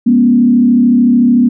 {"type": "tone with frequency modulation", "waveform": "sine", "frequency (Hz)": 242.1, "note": "B3", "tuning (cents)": -34, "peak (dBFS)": -5, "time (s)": [0.06, 1.49], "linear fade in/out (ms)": 10, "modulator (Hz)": 33.6, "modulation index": 0.76, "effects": []}